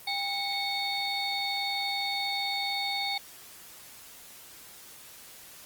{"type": "harmonic tone with a mistuned harmonic", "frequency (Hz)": 737, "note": "F#5", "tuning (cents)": -7, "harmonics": [1, 3, 5, 6], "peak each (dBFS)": [-34, -34, -34, -34], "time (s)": [0.07, 3.18], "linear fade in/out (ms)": 5, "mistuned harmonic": 1, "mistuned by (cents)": 140, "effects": ["white hiss -49 dBFS RMS until 5.65 s", "Opus 24 kbps"]}